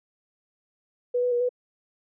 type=tone with pitch steps; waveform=sine; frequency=490.4 / 494.2 / 481.8 / 495 Hz; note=B4 / B4 / B4 / B4; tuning=-12 / +1 / -43 / +4 cents; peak=-21 dBFS; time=1.14-1.492 s; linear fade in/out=10 ms; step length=88 ms; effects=none